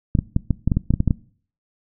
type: clicks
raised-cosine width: 5 ms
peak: -5 dBFS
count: 12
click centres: 0.152 / 0.189 / 0.364 / 0.507 / 0.676 / 0.718 / 0.77 / 0.906 / 0.939 / 1.004 / 1.077 / 1.108 s
effects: noise-tail reverb RT60 0.5 s tail -21 dB re dry